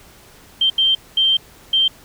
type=tone bursts at uneven times; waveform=sine; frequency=3144 Hz; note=G7; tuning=4 cents sharp; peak=-12 dBFS; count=4; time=0.61-0.7 / 0.78-0.95 / 1.17-1.37 / 1.73-1.88 s; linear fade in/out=5 ms; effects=pink hiss -46 dBFS RMS until 2.04 s